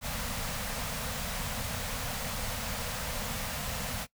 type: band-stop noise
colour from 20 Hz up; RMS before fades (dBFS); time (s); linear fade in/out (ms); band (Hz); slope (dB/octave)
pink; -35; 0.01-4.07; 50; 260 to 450; 96
effects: noise-tail reverb RT60 0.1 s tail -20 dB re dry